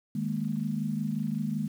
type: chord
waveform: sine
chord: D# suspended fourth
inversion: none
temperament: equal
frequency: 155.56 / 207.7 / 233.1 Hz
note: D#3 / G#3 / A#3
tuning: 0 / 0 / 0 cents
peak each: -33 / -31 / -33 dBFS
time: 0.15-1.68 s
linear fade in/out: 5 ms
effects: 9-bit